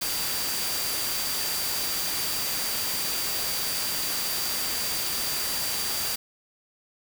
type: tone in noise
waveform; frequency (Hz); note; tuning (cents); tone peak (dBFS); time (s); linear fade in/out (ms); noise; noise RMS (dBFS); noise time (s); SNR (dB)
sine; 4699; D8; 0; -33; 0.01-6.16; 10; white; -29; 0.01-6.16; -7
effects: none